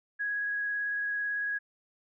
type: tone with vibrato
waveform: sine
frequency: 1661.2 Hz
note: G#6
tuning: in tune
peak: -29 dBFS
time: 0.19-1.59 s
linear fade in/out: 20 ms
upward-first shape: sine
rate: 18 Hz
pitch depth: 10 cents each way
effects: none